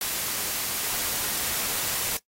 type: noise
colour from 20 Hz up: white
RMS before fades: -28 dBFS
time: 0.01-2.17 s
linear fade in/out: 2 ms
effects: noise-tail reverb RT60 0.1 s tail -18 dB re dry + AAC 48 kbps